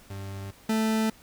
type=tone pair in turn; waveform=40% pulse; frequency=98 / 220 Hz; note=G2 / A3; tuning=0 / 0 cents; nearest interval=octave + major second; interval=1400 cents; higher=second; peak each=-34 / -22 dBFS; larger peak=second; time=0.1-0.51 / 0.69-1.1 s; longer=neither; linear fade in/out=5 ms; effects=pink hiss -54 dBFS RMS until 1.22 s